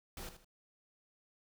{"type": "noise with echo", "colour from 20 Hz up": "pink", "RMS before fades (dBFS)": -45, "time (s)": [0.17, 0.29], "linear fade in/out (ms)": 2, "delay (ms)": 78, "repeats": 2, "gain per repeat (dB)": -10, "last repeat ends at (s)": 0.446, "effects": []}